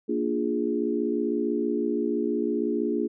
sine chord, Bb dominant seventh, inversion none, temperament equal, 233.1 / 293.7 / 349.2 / 415.3 Hz, Bb3 / D4 / F4 / Ab4, 0 / 0 / 0 / 0 cents, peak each -29 dBFS, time 0.08-3.08 s, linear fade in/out 20 ms, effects none

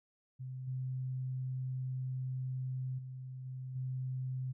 sine tone with level steps, 129.3 Hz, C3, 20 cents flat, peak -40 / -35 / -42 / -40 / -35 dBFS, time 0.39-4.53 s, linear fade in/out 20 ms, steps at 0.67 / 2.98 / 3.45 / 3.75 s, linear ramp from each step 10 ms, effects none

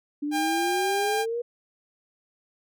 sine exponential sweep, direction up, 287.7 to 483.3 Hz, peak -26 dBFS, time 0.22-1.42 s, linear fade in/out 10 ms
sawtooth tone, 801 Hz, G5, 37 cents sharp, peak -21 dBFS, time 0.31-1.26 s, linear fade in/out 50 ms
effects none

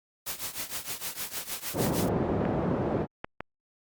white noise with tremolo, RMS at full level -32 dBFS, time 0.26-2.09 s, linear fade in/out 10 ms, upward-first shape triangle, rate 6.5 Hz, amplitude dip 90%
pink band-pass noise, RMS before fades -28 dBFS, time 1.73-3.07 s, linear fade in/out 50 ms, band 130 to 640 Hz, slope 12 dB/octave
clicks, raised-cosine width 0.5 ms, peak -18 dBFS, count 4, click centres 1.865 / 2.453 / 3.245 / 3.406 s
effects Opus 48 kbps

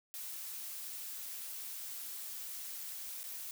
blue noise with dropouts, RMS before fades -44 dBFS, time 0.14-3.51 s, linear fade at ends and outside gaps 0 ms, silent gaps 3.232-3.24 s, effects none

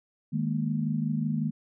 sine chord, D# suspended fourth, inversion none, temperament equal with one note detuned, 154.94 / 207.7 / 233.1 Hz, D#3 / G#3 / A#3, -7 / 0 / 0 cents, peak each -29 / -31 / -30 dBFS, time 0.32-1.51 s, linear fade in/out 20 ms, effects none

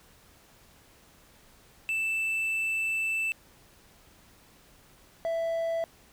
triangle tone pair in turn, 2648 / 662 Hz, E7 / E5, +7 / +7 cents, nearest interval 2 octaves, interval 2400 cents, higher first, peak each -25 dBFS, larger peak neither, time 1.89-3.32 / 5.25-5.84 s, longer first, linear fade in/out 0 ms, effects pink hiss -58 dBFS RMS until 6.12 s

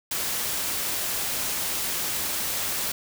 white noise, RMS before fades -28 dBFS, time 0.11-2.92 s, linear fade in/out 5 ms, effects none

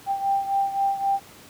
sine beating tone pair, 788 / 791.8 Hz, G5 / G5, +9 / +17 cents, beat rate 3.8 Hz, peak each -22 / -27 dBFS, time 0.06-1.2 s, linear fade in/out 50 ms, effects pink hiss -47 dBFS RMS until 1.49 s + high-pass 100 Hz 12 dB/octave

